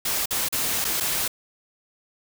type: noise with dropouts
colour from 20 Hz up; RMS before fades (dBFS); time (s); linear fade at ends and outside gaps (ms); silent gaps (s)
white; -25; 0.05-1.28; 5; 0.258-0.307 / 0.487-0.525 / 0.845-0.849 / 1.002-1.006
effects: none